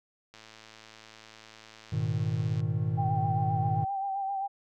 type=click train; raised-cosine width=0.2 ms; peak=-32 dBFS; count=250; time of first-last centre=0.34-2.604 s; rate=110 Hz
type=chord; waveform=triangle; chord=G# minor; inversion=none; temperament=equal with one note detuned; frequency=103.83 / 120.44 / 155.56 Hz; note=G#2 / B2 / D#3; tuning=0 / -43 / 0 cents; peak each=-29 dBFS; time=1.92-3.85 s; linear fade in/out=10 ms
type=tone with vibrato; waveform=sine; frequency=784 Hz; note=G5; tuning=in tune; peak=-29 dBFS; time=2.97-4.48 s; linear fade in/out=20 ms; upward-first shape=sine; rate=7.6 Hz; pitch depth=36 cents each way
effects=none